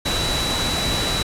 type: tone in noise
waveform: sine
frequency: 3930 Hz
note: B7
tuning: 9 cents flat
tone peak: -24 dBFS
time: 0.05-1.23 s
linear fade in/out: 10 ms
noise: pink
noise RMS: -23 dBFS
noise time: 0.05-1.23 s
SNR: -4 dB
effects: low-pass 10000 Hz 12 dB/octave